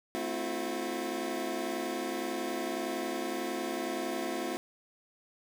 25% pulse chord, F# half-diminished seventh, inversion first, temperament equal with one note detuned, 220 / 261.6 / 329.6 / 360.5 Hz, A3 / C4 / E4 / F#4, 0 / 0 / 0 / -45 cents, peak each -38 / -35 / -34 / -33 dBFS, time 0.15-4.57 s, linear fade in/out 0 ms, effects none

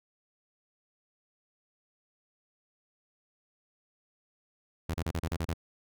sawtooth tone bursts, 82.2 Hz, E2, 4 cents flat, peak -26 dBFS, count 8, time 4.89-5.537 s, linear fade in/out 5 ms, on 52 ms, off 33 ms, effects none

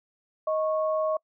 sine tone pair together, 626.9 / 1100 Hz, D#5 / C#6, +13 / -14 cents, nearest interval minor seventh, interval 973 cents, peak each -24 / -31 dBFS, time 0.47-1.17 s, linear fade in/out 5 ms, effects noise-tail reverb RT60 0.1 s tail -26 dB re dry

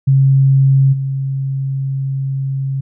sine tone with level steps, 135.5 Hz, C#3, 39 cents flat, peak -7 / -16 dBFS, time 0.07-2.81 s, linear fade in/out 10 ms, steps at 0.92 s, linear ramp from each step 20 ms, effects none

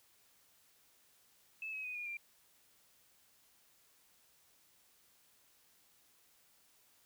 sine tone with pitch steps, 2614 / 2553 / 2493 / 2435 / 2378 Hz, E7 / D#7 / D#7 / D#7 / D7, -15 / +44 / +3 / -38 / +21 cents, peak -40 dBFS, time 1.62-2.17 s, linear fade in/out 2 ms, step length 110 ms, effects white hiss -69 dBFS RMS until 7.05 s

